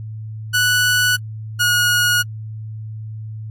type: tone pair in turn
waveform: sawtooth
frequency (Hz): 1478 / 1446.7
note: F#6 / F#6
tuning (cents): -2 / -39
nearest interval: unison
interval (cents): 37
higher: first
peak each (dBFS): -10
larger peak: neither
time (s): 0.53-1.17 / 1.59-2.23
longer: neither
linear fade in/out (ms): 20
effects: added 109 Hz sine -27 dBFS peak until 3.5 s + AAC 64 kbps